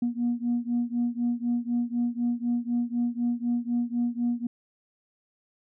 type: beating tone pair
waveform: sine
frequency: 237.9 / 241.9 Hz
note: A#3 / B3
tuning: +35 / -36 cents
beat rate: 4 Hz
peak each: -26 / -27 dBFS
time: 0.02-4.47 s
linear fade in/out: 5 ms
effects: tanh soft clip ceiling -19 dBFS